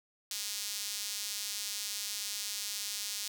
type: tone with high-pass filter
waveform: sawtooth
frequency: 205.5 Hz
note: G#3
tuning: 18 cents flat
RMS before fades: -38 dBFS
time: 0.31-3.28 s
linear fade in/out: 2 ms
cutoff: 4700 Hz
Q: 1.2
effects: none